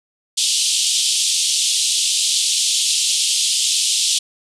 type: band-pass noise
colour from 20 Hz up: pink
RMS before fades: -18 dBFS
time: 0.37-4.19 s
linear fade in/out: 10 ms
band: 3000 to 9700 Hz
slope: 48 dB/octave
effects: none